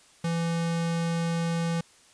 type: tone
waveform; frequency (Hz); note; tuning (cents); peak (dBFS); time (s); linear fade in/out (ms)
square; 167.5; E3; +28; -26; 0.24-1.81; 5
effects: white hiss -57 dBFS RMS until 2.13 s + resampled to 22050 Hz